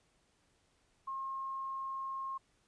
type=tone; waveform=sine; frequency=1073 Hz; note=C6; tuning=43 cents sharp; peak=-37 dBFS; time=1.07-2.38 s; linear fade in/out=10 ms; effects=pink hiss -73 dBFS RMS until 2.67 s + resampled to 22050 Hz